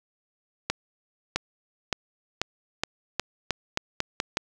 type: accelerating click train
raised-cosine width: 0.2 ms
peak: -7 dBFS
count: 11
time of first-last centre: 0.7-4.371 s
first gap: 660 ms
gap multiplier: 0.86
effects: none